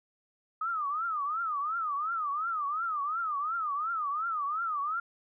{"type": "tone with vibrato", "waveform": "sine", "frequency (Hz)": 1244.5, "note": "D#6", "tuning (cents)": 0, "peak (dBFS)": -29, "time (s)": [0.61, 5], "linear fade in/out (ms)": 5, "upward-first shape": "triangle", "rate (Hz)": 2.8, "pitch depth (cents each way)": 210, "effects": []}